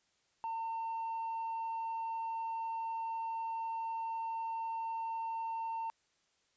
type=tone with tanh clipping; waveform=sine; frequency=906 Hz; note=A#5; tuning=50 cents flat; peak=-36 dBFS; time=0.44-5.9 s; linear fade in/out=0 ms; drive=1 dB; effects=white hiss -75 dBFS RMS until 6.56 s + resampled to 16000 Hz